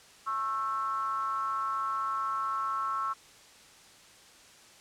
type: ring-modulated tone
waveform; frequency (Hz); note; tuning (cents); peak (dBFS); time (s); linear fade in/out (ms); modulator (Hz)
triangle; 117.8; A#2; +19; -24; 0.26-3.14; 20; 1210
effects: white hiss -55 dBFS RMS until 4.8 s + low-pass 8000 Hz 12 dB/octave